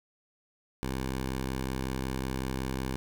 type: tone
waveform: 10% pulse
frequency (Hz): 65.41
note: C2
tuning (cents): 0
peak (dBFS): -23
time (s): 0.83-2.96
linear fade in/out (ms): 0
effects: none